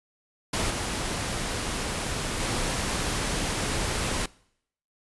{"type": "noise with level steps", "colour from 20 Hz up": "pink", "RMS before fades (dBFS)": [-27, -30, -28], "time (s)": [0.53, 4.26], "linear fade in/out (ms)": 5, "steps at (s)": [0.7, 2.4], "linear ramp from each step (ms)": 2, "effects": ["noise-tail reverb RT60 0.7 s tail -23 dB re dry", "resampled to 24000 Hz"]}